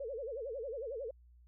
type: tone with vibrato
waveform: sine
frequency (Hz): 499.9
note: B4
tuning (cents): +21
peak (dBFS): -38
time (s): 0-1.11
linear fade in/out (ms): 5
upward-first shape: sine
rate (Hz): 11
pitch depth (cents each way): 240
effects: added 60 Hz sine -58 dBFS peak until 1.47 s